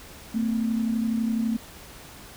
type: tone pair together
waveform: sine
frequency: 223.5 / 255.5 Hz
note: A3 / C4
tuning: +27 / -41 cents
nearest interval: major second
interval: 232 cents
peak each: -23 / -30 dBFS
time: 0.34-1.57 s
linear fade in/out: 10 ms
effects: pink hiss -45 dBFS RMS until 2.36 s